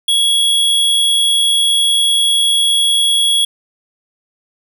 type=tone; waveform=square; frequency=3337 Hz; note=G#7; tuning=8 cents sharp; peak=-11 dBFS; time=0.08-3.45 s; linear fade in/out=5 ms; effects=none